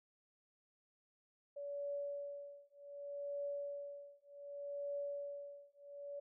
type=tone with tremolo; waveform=sine; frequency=570 Hz; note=C#5; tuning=48 cents sharp; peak=-38 dBFS; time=1.56-6.2 s; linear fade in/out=10 ms; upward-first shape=triangle; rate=0.66 Hz; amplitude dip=100%; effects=none